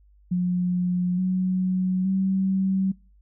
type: tone with pitch steps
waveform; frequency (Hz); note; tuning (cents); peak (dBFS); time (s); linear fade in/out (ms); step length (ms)
sine; 179.2 / 185.09 / 191.18; F3 / F#3 / G3; +45 / +1 / -43; -20; 0.31-2.92; 10; 870
effects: noise-tail reverb RT60 0.4 s tail -26 dB re dry + added 50 Hz sine -53 dBFS peak until 3.21 s